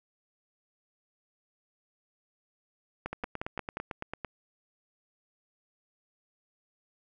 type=two click trains; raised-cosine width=0.5 ms; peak=-20 / -19 dBFS; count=11 / 5; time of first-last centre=3.13-4.247 / 3.06-3.77 s; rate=8.95 / 5.63 Hz; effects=none